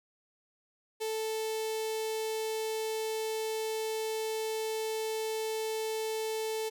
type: tone with notch filter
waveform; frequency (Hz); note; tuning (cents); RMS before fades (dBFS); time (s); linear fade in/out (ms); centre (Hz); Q
sawtooth; 440; A4; 0; -34; 1-6.7; 20; 1400; 0.91
effects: none